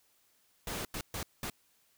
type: noise bursts at uneven times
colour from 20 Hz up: pink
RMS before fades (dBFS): -38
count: 4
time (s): 0.67-0.85 / 0.94-1.01 / 1.14-1.23 / 1.43-1.5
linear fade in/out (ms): 2
effects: white hiss -70 dBFS RMS until 1.97 s